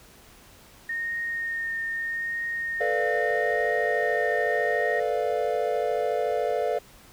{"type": "tone with vibrato", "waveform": "sine", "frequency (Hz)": 1842, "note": "A#6", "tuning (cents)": -21, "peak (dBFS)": -27, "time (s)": [0.89, 5], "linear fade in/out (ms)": 5, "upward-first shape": "triangle", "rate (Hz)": 0.8, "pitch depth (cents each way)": 18}
{"type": "chord", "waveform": "triangle", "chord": "B half-diminished seventh", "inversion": "third", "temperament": "equal", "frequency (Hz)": [440, 493.9, 587.3, 698.5], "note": ["A4", "B4", "D5", "F5"], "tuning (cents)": [0, 0, 0, 0], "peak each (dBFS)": -27, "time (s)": [2.8, 6.79], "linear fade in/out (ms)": 10}
{"effects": ["pink hiss -52 dBFS RMS until 7.12 s"]}